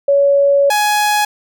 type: tone pair in turn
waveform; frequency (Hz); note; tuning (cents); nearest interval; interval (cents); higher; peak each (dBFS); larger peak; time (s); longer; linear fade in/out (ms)
sine / sawtooth; 562 / 837; C#5 / G#5; +24 / +13; perfect fifth; 689; second; -8; neither; 0.08-0.7 / 0.7-1.25; first; 5
effects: none